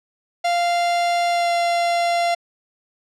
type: tone with pitch glide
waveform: 45% pulse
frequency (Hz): 695 to 689.8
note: F5 to F5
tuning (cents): -9 to -22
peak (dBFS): -17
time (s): 0.44-2.35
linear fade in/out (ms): 10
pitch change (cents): -13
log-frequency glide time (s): 1.3-1.51
effects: low-pass 7000 Hz 12 dB/octave